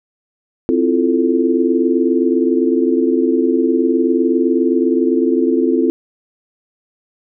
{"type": "chord", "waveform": "sine", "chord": "F major seventh", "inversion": "second", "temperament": "equal", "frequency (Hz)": [261.6, 329.6, 349.2, 440], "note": ["C4", "E4", "F4", "A4"], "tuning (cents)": [0, 0, 0, 0], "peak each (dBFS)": [-16, -17, -17, -19], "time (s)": [0.69, 5.9], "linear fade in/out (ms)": 0, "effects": []}